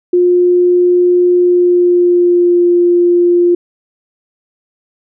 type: tone with pitch glide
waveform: sine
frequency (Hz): 356 to 349.9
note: F4 to F4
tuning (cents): +33 to +3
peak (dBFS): -6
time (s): 0.13-3.55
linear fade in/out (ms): 5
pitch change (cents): -30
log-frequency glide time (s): 1.34-2.66
effects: none